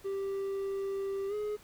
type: tone with pitch glide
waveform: triangle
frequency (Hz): 392 to 420.1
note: G4 to G#4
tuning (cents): 0 to +20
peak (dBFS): -30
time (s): 0.04-1.57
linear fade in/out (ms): 20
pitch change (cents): +120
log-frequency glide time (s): 1.28-1.34
effects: pink hiss -58 dBFS RMS until 1.63 s